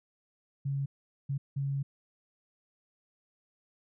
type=tone bursts at uneven times; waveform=sine; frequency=138.59 Hz; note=C#3; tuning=in tune; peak=-29 dBFS; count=3; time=0.65-0.86 / 1.29-1.38 / 1.56-1.83 s; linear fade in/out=10 ms; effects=none